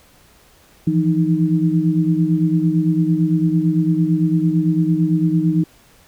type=tone cluster; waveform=sine; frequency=162.9 / 171.8 / 311.4 Hz; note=E3 / F3 / D#4; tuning=-20 / -28 / +2 cents; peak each=-18 dBFS; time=0.87-5.64 s; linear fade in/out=5 ms; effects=pink hiss -51 dBFS RMS until 6.07 s